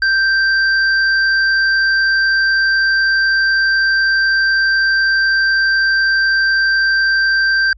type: tone with hard clipping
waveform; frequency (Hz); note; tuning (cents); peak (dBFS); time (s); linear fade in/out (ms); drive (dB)
sine; 1568; G6; 0; -13; 0.02-7.73; 2; 12
effects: added 50 Hz sine -39 dBFS peak until 7.77 s + resampled to 16000 Hz